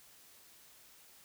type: silence
effects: white hiss -60 dBFS RMS until 1.24 s